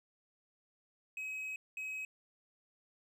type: tone bursts at uneven times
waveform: triangle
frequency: 2545 Hz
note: D#7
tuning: 39 cents sharp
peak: -37 dBFS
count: 2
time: 1.17-1.56 / 1.77-2.05 s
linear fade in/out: 2 ms
effects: none